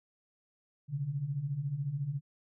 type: beating tone pair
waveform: sine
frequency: 130.7 / 144.7 Hz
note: C3 / D3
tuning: -1 / -25 cents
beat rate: 14 Hz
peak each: -38 / -33 dBFS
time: 0.88-2.21 s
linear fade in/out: 50 ms
effects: none